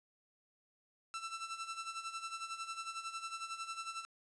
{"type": "tone with tremolo", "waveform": "sawtooth", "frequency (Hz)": 1335, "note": "E6", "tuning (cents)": 22, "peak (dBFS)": -35, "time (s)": [1.14, 4.05], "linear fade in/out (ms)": 0, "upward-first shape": "sine", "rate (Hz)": 11, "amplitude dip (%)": 70, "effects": ["resampled to 22050 Hz", "11-bit"]}